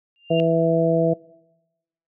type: tone with exponential growth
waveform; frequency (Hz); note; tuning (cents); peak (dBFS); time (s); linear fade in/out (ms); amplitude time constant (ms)
sine; 2794; F7; 0; -24; 0.16-0.4; 0; 52
type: harmonic tone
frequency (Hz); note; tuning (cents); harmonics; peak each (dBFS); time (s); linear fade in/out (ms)
164.81; E3; 0; 1 / 2 / 3 / 4; -22 / -24 / -20 / -20; 0.3-1.14; 10
effects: noise-tail reverb RT60 1.0 s tail -24 dB re dry